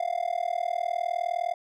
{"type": "tone with amplitude modulation", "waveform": "triangle", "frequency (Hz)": 699, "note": "F5", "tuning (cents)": 1, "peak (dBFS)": -20, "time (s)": [0, 1.54], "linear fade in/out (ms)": 5, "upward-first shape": "sine", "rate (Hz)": 39.7, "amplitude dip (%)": 100, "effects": []}